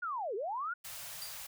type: linear two-way sweep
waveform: sine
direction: down then up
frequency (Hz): 1476 to 370 to 1476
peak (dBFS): -34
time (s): 0.02-0.74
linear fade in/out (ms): 10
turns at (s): 0.35
type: band-stop noise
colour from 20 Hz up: white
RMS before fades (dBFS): -45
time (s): 0.84-1.47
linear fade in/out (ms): 10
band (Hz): 170 to 520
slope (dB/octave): 48
type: tone with exponential decay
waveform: sawtooth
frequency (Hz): 4733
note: D8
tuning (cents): +13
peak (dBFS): -36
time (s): 1.22-1.45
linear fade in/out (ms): 0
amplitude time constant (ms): 50
effects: none